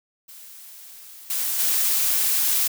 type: noise with level steps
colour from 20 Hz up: blue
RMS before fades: -43 / -25 / -21 dBFS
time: 0.28-2.68 s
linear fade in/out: 10 ms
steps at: 1.3 / 1.59 s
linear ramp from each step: 2 ms
effects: none